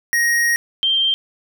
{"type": "tone pair in turn", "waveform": ["square", "sine"], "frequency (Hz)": [1877, 3157], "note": ["A#6", "G7"], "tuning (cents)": [11, 12], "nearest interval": "major sixth", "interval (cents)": 901, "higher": "second", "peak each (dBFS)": [-15, -14], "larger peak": "second", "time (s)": [[0.13, 0.56], [0.83, 1.14]], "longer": "first", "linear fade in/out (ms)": 0, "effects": []}